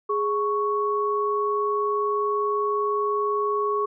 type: tone pair together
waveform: sine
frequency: 415.3 / 1110.3 Hz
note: G#4 / C#6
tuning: 0 / +2 cents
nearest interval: octave + perfect fourth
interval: 1702 cents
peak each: -24 dBFS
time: 0.09-3.86 s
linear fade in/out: 10 ms
effects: none